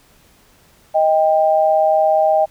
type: tone pair together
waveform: sine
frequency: 627.8 / 791 Hz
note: D#5 / G5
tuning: +15 / +15 cents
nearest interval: major third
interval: 400 cents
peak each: -13 / -15 dBFS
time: 0.94-2.46 s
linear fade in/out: 20 ms
effects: pink hiss -52 dBFS RMS until 2.5 s